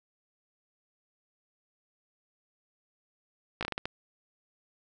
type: slowing click train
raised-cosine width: 0.3 ms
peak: -16 dBFS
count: 7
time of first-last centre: 3.61-3.855 s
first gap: 17 ms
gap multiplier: 1.35
effects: none